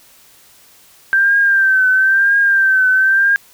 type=tone with vibrato; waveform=sine; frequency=1568 Hz; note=G6; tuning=in tune; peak=-9 dBFS; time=1.13-3.36 s; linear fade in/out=0 ms; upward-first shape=triangle; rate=1 Hz; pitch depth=66 cents each way; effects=white hiss -47 dBFS RMS until 3.53 s